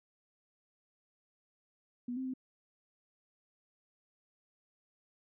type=tone with pitch steps; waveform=sine; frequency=244.2 / 261.2 / 258.8 Hz; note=B3 / C4 / C4; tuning=-19 / -3 / -19 cents; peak=-35 dBFS; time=2.08-2.338 s; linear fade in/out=5 ms; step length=86 ms; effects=none